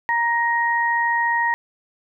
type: tone pair together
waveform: sine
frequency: 937 / 1877 Hz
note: A#5 / A#6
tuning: +9 / +11 cents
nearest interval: octave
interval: 1202 cents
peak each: -20 dBFS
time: 0.09-1.54 s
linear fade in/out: 0 ms
effects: none